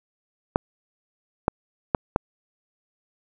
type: clicks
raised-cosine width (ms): 1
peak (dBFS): -4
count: 4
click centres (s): 0.559 / 1.481 / 1.948 / 2.161
effects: none